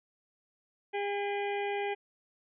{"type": "harmonic tone with a mistuned harmonic", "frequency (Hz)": 404.8, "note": "G#4", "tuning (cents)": -44, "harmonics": [1, 2, 4, 5, 6, 7, 8], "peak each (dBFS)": [-33, -35, -45, -42, -42, -51, -52], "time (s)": [0.93, 1.95], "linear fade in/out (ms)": 20, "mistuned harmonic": 7, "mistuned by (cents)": 86, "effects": []}